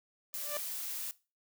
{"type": "tone with exponential growth", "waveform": "sawtooth", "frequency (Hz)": 589, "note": "D5", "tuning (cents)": 5, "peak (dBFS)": -29, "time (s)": [0.33, 0.57], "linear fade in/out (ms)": 1, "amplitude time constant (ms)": 51}
{"type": "noise", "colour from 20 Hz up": "blue", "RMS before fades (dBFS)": -39, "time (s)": [0.34, 1.11], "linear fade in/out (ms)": 0}
{"effects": ["noise-tail reverb RT60 0.3 s tail -19 dB re dry"]}